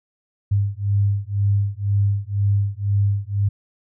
sine beating tone pair, 99.8 / 101.8 Hz, G2 / G#2, +32 / -34 cents, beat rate 2 Hz, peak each -20 dBFS, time 0.51-3.49 s, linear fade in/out 10 ms, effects none

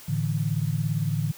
sine chord, A suspended fourth, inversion none, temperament equal, 110 / 146.83 / 164.81 Hz, A2 / D3 / E3, 0 / 0 / 0 cents, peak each -28 / -26 / -29 dBFS, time 0.08-1.32 s, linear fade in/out 10 ms, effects white hiss -46 dBFS RMS until 1.37 s

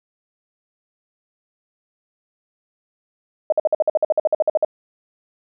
sine tone bursts, 620 Hz, D#5, 6 cents flat, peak -12 dBFS, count 16, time 3.5-4.648 s, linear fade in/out 2 ms, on 23 ms, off 52 ms, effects none

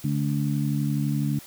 harmonic tone, 72 Hz, D2, 34 cents flat, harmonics 2 / 3 / 4, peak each -24 / -28 / -30 dBFS, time 0.04-1.39 s, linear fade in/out 5 ms, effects white hiss -46 dBFS RMS until 1.46 s

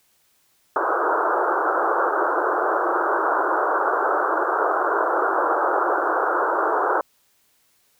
white band-pass noise, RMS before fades -21 dBFS, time 0.76-7.01 s, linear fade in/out 2 ms, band 320 to 1500 Hz, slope 96 dB/octave, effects white hiss -63 dBFS RMS until 7.99 s

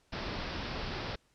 pink low-pass noise, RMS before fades -38 dBFS, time 0.12-1.16 s, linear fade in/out 10 ms, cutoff 5400 Hz, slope 96 dB/octave, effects pink hiss -70 dBFS RMS until 1.34 s + low-pass 9000 Hz 12 dB/octave

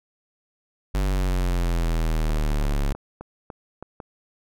square exponential sweep, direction down, 48.9 to 34.65 Hz, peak -21 dBFS, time 0.94-2.93 s, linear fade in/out 10 ms
clicks, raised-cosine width 1 ms, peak -22 dBFS, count 11, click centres 2.3 / 2.37 / 2.516 / 2.62 / 2.651 / 2.72 / 2.95 / 3.21 / 3.502 / 3.826 / 4.002 s
effects none

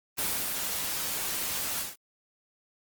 white noise with ADSR envelope, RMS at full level -28 dBFS, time 0.17-1.96 s, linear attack 23 ms, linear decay 340 ms, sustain -4 dB, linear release 170 ms, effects Opus 24 kbps

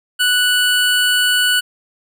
square tone pair together, 1480 / 2960 Hz, F#6 / F#7, 0 / 0 cents, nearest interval octave, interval 1200 cents, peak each -16 dBFS, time 0.19-1.61 s, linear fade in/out 20 ms, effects none

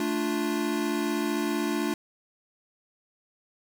square chord, D minor, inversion second, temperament equal, 220 / 293.7 / 349.2 Hz, A3 / D4 / F4, 0 / 0 / 0 cents, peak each -32 / -30 / -31 dBFS, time 0-1.94 s, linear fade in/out 2 ms, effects none

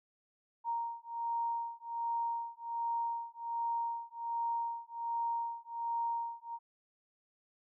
sine beating tone pair, 931 / 932.3 Hz, A#5 / A#5, -2 / 0 cents, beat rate 1.3 Hz, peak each -37 / -37 dBFS, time 0.64-6.59 s, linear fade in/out 50 ms, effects none

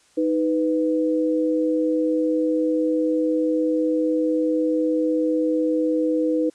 sine tone pair together, 313.1 / 497 Hz, D#4 / B4, +11 / +11 cents, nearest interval minor sixth, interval 800 cents, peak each -20 / -22 dBFS, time 0.17-6.5 s, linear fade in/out 10 ms, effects white hiss -58 dBFS RMS until 6.54 s + resampled to 22050 Hz

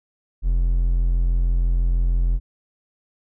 triangle tone, 43.09 Hz, F1, 22 cents flat, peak -14 dBFS, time 0.42-2.4 s, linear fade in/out 50 ms, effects none

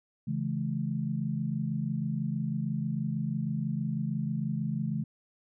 sine chord, A major, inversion first, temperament equal with one note detuned, 138.59 / 164.81 / 214.5 Hz, C#3 / E3 / A3, 0 / 0 / -44 cents, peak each -33 dBFS, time 0.27-5.04 s, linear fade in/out 10 ms, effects none

